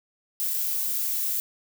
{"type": "noise with dropouts", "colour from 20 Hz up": "violet", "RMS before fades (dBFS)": -27, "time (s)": [0.4, 1.4], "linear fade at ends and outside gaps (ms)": 0, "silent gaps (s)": [0.536, 0.54], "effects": []}